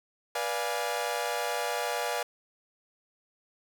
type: chord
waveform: sawtooth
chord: B diminished seventh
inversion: none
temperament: equal with one note detuned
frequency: 486 / 587.3 / 698.5 / 830.6 Hz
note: B4 / D5 / F5 / Ab5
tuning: -28 / 0 / 0 / 0 cents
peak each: -31 dBFS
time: 0.35-2.23 s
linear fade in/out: 5 ms
effects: none